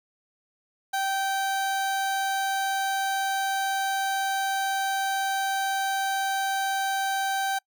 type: tone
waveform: 30% pulse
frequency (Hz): 778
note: G5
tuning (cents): -13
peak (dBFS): -22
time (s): 0.93-7.59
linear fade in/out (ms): 10
effects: noise-tail reverb RT60 0.1 s tail -26 dB re dry